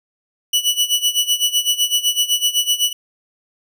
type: tone with tremolo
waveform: sawtooth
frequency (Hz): 2953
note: F#7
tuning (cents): -4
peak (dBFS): -9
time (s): 0.53-2.93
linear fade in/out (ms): 5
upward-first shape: sine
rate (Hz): 7.9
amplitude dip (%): 85
effects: none